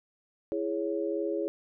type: chord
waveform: sine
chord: C# minor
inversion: first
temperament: just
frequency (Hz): 332.6 / 415.8 / 554.4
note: E4 / G#4 / C#5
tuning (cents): +16 / +2 / 0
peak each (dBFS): -32 / -32 / -34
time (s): 0.52-1.48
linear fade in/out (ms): 0
effects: none